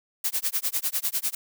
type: noise with tremolo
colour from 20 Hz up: blue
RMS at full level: -24 dBFS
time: 0.24-1.35 s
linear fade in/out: 5 ms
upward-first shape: sine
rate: 10 Hz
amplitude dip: 100%
effects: none